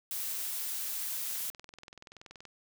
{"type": "noise", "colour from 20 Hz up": "blue", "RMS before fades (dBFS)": -36, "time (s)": [0.11, 1.5], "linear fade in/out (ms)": 2}
{"type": "click train", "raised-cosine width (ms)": 0.2, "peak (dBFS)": -31, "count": 25, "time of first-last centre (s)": [1.31, 2.453], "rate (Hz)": 21}
{"effects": []}